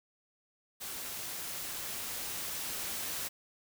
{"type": "noise with level ramp", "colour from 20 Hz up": "white", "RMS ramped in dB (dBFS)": [-41, -37], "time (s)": [0.8, 3.29], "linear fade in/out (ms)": 20, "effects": []}